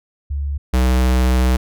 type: tone pair in turn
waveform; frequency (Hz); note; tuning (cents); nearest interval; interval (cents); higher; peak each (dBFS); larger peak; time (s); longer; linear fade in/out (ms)
sine / square; 71 / 63.29; C#2 / B1; +42 / +43; major second; 199; first; -19 / -13; second; 0.3-0.58 / 0.73-1.57; second; 10
effects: none